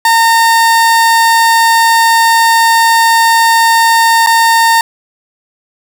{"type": "tone with dropouts", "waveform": "30% pulse", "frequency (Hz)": 914, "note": "A#5", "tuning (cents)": -34, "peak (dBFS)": -3, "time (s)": [0.05, 4.81], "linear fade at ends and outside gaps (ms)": 2, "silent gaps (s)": [4.263, 4.27], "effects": []}